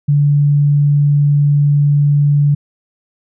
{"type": "tone", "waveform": "sine", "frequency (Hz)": 144.8, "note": "D3", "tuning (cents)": -24, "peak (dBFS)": -8, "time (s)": [0.08, 2.55], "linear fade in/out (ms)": 10, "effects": []}